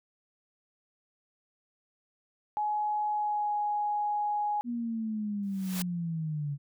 sine tone with pitch glide, 842 to 832.8 Hz, G#5 to G#5, +24 to +5 cents, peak -27 dBFS, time 2.57-4.61 s, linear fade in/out 0 ms, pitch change -19 cents, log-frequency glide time 3.1-3.53 s
sine linear sweep, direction down, 242.8 to 140 Hz, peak -30 dBFS, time 4.64-6.58 s, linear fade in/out 50 ms
white noise with exponential growth, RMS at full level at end -33 dBFS, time 5.43-5.82 s, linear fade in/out 1 ms, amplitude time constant 83 ms
effects none

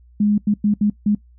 sine tone bursts at uneven times, 207.7 Hz, G#3, in tune, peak -13 dBFS, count 5, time 0.2-0.38 / 0.47-0.54 / 0.64-0.74 / 0.81-0.9 / 1.06-1.15 s, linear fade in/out 5 ms, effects noise-tail reverb RT60 0.1 s tail -20 dB re dry + added 60 Hz sine -46 dBFS peak until 1.38 s

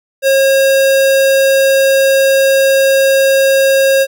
square tone, 541 Hz, C#5, 42 cents flat, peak -8 dBFS, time 0.22-4.07 s, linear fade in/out 50 ms, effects none

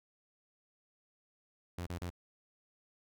sawtooth tone bursts, 87.7 Hz, F2, 8 cents sharp, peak -34 dBFS, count 3, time 1.78-2.102 s, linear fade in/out 5 ms, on 86 ms, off 32 ms, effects none

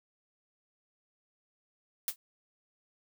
blue noise with exponential decay, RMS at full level -27 dBFS, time 2.08-2.16 s, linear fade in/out 1 ms, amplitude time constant 17 ms, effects none

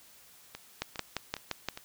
two click trains, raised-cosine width 0.2 ms, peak -23 / -14 dBFS, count 4 / 6, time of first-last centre 0.55-1.774 / 0.82-1.687 s, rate 2.45 / 5.77 Hz, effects white hiss -57 dBFS RMS until 1.84 s

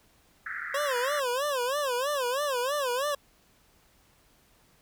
white band-pass noise, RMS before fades -36 dBFS, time 0.46-1.2 s, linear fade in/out 5 ms, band 1300 to 2000 Hz, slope 96 dB/octave
25% pulse tone with vibrato, 535 Hz, C5, 38 cents sharp, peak -23 dBFS, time 0.74-3.15 s, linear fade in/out 5 ms, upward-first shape sine, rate 3.1 Hz, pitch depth 180 cents each way
effects pink hiss -63 dBFS RMS until 4.81 s

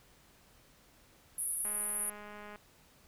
white band-pass noise, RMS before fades -36 dBFS, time 1.38-2.1 s, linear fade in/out 5 ms, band 10000 to 11000 Hz, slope 96 dB/octave
click train, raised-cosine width 0.5 ms, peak -34 dBFS, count 190, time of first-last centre 1.65-2.559 s, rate 208 Hz
effects pink hiss -63 dBFS RMS until 3.07 s

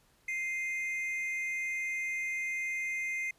triangle tone pair together, 2093 / 2489 Hz, C7 / D#7, 0 / 0 cents, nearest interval minor third, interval 300 cents, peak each -31 / -39 dBFS, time 0.28-3.31 s, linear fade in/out 5 ms, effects pink hiss -67 dBFS RMS until 3.38 s + resampled to 32000 Hz

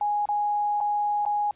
sine tone with dropouts, 829 Hz, G#5, 3 cents flat, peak -22 dBFS, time 0.01-1.51 s, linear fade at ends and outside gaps 2 ms, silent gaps 0.256-0.288 / 0.804-0.81 / 1.252-1.262 s, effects pink hiss -61 dBFS RMS until 1.55 s + resampled to 8000 Hz

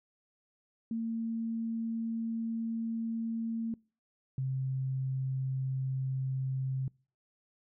sine tone pair in turn, 227.3 / 132.12 Hz, A#3 / C3, -43 / +17 cents, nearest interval major sixth, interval 940 cents, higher first, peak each -31 / -30 dBFS, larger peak second, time 0.91-3.74 / 4.38-6.88 s, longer first, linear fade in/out 2 ms, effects noise-tail reverb RT60 0.4 s tail -26 dB re dry

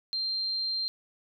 sine tone, 4167 Hz, C8, 8 cents flat, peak -28 dBFS, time 0.13-0.88 s, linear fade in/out 0 ms, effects none

